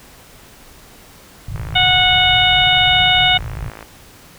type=low-pass noise; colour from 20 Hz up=white; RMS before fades=-27 dBFS; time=1.48-3.7 s; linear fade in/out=5 ms; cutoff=160 Hz; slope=96 dB/octave
type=click train; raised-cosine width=0.5 ms; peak=-18 dBFS; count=125; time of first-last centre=1.56-3.827 s; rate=54.7 Hz
type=harmonic tone; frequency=733 Hz; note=F#5; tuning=16 cents flat; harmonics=1 / 2 / 3 / 4 / 5; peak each=-17 / -20 / -17 / -15 / -16 dBFS; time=1.75-3.38 s; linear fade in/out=10 ms
effects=pink hiss -43 dBFS RMS until 4.38 s